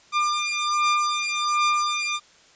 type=beating tone pair; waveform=sawtooth; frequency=1198 / 1199.3 Hz; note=D6 / D6; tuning=+34 / +36 cents; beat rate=1.3 Hz; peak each=-20 dBFS; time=0.12-2.2 s; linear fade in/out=50 ms; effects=white hiss -54 dBFS RMS until 2.55 s + resampled to 16000 Hz